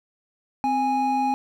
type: tone pair together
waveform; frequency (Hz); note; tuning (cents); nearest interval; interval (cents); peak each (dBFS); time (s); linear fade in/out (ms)
triangle; 260.3 / 826.9; C4 / G#5; -9 / -8; octave + minor sixth; 2001; -24 / -19; 0.64-1.34; 0
effects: none